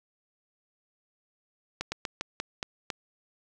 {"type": "slowing click train", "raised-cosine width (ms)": 0.2, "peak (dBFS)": -14, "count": 7, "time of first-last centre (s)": [1.81, 2.902], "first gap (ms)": 110, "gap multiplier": 1.2, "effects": []}